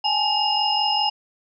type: tone cluster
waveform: sine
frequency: 815 / 860 / 2842 / 5110 Hz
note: G#5 / A5 / F7 / D#8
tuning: -33 / -40 / +30 / +45 cents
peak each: -24 dBFS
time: 0.04-1.1 s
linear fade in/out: 10 ms
effects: none